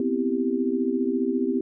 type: chord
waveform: sine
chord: C major seventh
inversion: third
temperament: equal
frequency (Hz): 246.9 / 261.6 / 329.6 / 392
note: B3 / C4 / E4 / G4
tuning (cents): 0 / 0 / 0 / 0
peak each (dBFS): -27 / -26 / -29 / -27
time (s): 0-1.61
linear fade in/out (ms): 2
effects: none